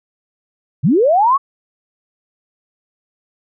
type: linear sweep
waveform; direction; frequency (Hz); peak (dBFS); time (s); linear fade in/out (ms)
sine; up; 110 to 1143; -9; 0.83-1.38; 20
effects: none